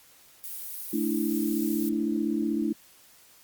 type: noise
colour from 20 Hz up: violet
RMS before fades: -37 dBFS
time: 0.44-1.89 s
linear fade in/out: 0 ms
type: chord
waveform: sine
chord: A suspended fourth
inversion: none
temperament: equal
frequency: 220 / 293.7 / 329.6 Hz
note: A3 / D4 / E4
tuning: 0 / 0 / 0 cents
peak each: -29 dBFS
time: 0.93-2.73 s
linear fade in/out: 5 ms
effects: white hiss -56 dBFS RMS until 3.43 s + Opus 48 kbps